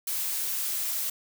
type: noise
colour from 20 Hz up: blue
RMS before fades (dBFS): -30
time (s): 0.07-1.1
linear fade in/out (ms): 5
effects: none

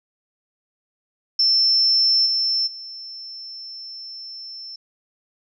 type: tone with level steps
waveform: sine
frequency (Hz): 5340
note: E8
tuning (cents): +22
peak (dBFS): -14 / -18 / -33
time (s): 1.39-4.76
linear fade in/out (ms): 5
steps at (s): 2.25 / 2.66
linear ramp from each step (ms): 20
effects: none

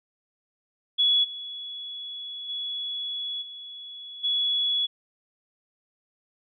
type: tone with level steps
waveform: sine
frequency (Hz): 3384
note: G#7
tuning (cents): +32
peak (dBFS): -18 / -34 / -29 / -38 / -22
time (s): 0.98-4.87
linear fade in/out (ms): 20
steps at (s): 1.23 / 2.48 / 3.41 / 4.23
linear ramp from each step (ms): 20
effects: none

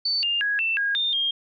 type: tone with pitch steps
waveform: sine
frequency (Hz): 4520 / 2808 / 1659 / 2671 / 1633 / 3624 / 3221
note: C#8 / F7 / G#6 / E7 / G#6 / A#7 / G7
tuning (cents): +33 / +9 / -2 / +22 / -30 / -50 / +46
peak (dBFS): -21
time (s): 0.05-1.31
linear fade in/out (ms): 5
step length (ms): 180
effects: none

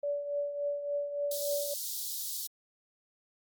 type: tone with tremolo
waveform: sine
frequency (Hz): 576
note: D5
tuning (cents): -34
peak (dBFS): -28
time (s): 0.03-1.74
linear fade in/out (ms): 5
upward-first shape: triangle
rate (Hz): 3.5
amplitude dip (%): 65
type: high-pass noise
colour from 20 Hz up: white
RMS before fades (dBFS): -37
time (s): 1.31-2.47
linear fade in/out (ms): 5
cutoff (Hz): 3600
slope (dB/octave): 48
effects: Opus 48 kbps

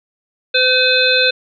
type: harmonic tone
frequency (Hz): 510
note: C5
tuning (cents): -44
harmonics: 1 / 3 / 5 / 7 / 8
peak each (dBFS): -17 / -17 / -17 / -17 / -17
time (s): 0.54-1.31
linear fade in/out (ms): 10
effects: none

